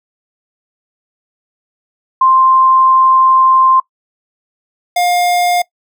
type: tone pair in turn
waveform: sine / square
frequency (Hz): 1048 / 708.8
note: C6 / F5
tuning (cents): +2 / +25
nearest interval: perfect fifth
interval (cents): 677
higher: first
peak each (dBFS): -6 / -11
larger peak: first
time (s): 2.21-3.8 / 4.96-5.62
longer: first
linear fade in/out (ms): 5
effects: noise-tail reverb RT60 0.1 s tail -21 dB re dry